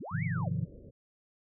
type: linear two-way sweep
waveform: sine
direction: up then down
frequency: 95.4 to 2308 to 459.6 Hz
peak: -39 dBFS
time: 0-0.49 s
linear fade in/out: 10 ms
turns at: 0.24 s
type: chord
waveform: sine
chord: F minor seventh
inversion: first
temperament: equal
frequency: 103.83 / 130.81 / 155.56 / 174.61 Hz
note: Ab2 / C3 / Eb3 / F3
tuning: 0 / 0 / 0 / 0 cents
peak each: -35 dBFS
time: 0.11-0.66 s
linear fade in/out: 20 ms
type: low-pass noise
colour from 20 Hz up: pink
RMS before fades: -50 dBFS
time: 0.35-0.91 s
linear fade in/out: 10 ms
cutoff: 580 Hz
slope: 96 dB/octave
effects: none